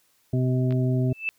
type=harmonic tone; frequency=127.7 Hz; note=C3; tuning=42 cents flat; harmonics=1 / 2 / 3 / 5; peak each=-21 / -27 / -31 / -35 dBFS; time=0.33-1.13 s; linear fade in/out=5 ms
type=clicks; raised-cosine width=0.3 ms; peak=-26 dBFS; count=2; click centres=0.708 / 0.724 s
type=tone with exponential growth; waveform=sine; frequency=2637 Hz; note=E7; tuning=in tune; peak=-20 dBFS; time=1.1-1.29 s; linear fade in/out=0 ms; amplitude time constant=41 ms
effects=white hiss -65 dBFS RMS until 1.38 s